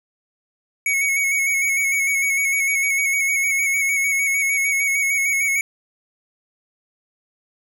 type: tone with vibrato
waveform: square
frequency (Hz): 2217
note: C#7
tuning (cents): 0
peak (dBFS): -18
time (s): 0.86-5.61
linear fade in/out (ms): 2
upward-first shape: square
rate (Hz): 6.6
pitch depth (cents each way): 27
effects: none